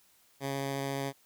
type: tone with vibrato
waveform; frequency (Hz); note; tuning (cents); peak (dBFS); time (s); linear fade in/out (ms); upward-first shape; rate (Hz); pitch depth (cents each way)
10% pulse; 137.7; C#3; -11; -24; 0.4-1.13; 50; sine; 14; 8
effects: white hiss -65 dBFS RMS until 1.25 s